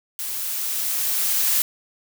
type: noise with level ramp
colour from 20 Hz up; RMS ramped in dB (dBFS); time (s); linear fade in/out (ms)
blue; -29 to -19; 0.19-1.62; 0
effects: none